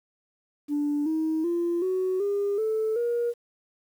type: tone with pitch steps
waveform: sine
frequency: 292.3 / 316.9 / 343.6 / 372.6 / 403.9 / 438 / 474.8 Hz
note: D4 / D#4 / F4 / F#4 / G#4 / A4 / A#4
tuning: -8 / +32 / -28 / +12 / -48 / -8 / +32 cents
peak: -22 dBFS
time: 0.68-3.34 s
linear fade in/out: 50 ms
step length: 380 ms
effects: tanh soft clip ceiling -20 dBFS + 9-bit